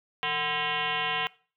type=tone with frequency modulation; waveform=sine; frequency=1900 Hz; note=A#6; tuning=33 cents sharp; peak=-26 dBFS; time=0.23-1.27 s; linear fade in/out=0 ms; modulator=289 Hz; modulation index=4.6; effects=noise-tail reverb RT60 0.4 s tail -21 dB re dry